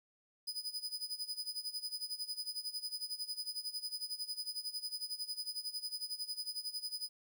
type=tone with tremolo; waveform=40% pulse; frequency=4978 Hz; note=D#8; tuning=in tune; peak=-35 dBFS; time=0.47-7.09 s; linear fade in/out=10 ms; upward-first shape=sine; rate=11 Hz; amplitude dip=85%; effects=12-bit